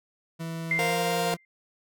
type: tone with pitch glide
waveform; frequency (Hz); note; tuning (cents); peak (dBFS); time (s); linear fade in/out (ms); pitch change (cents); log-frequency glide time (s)
40% pulse; 164.3 to 171.08; E3 to F3; -5 to -35; -31; 0.39-1.37; 20; +70; 0.83-0.94
type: tone with exponential decay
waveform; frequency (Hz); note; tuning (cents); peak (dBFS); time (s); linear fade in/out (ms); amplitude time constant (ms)
sine; 2093; C7; 0; -21; 0.71-1.45; 2; 160
type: chord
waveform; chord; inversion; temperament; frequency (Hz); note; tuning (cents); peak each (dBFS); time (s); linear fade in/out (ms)
sawtooth; Bb suspended second; none; just; 466.2 / 524.4 / 699.2; Bb4 / C5 / F5; 0 / +4 / +2; -25 / -29 / -24; 0.79-1.34; 0
effects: none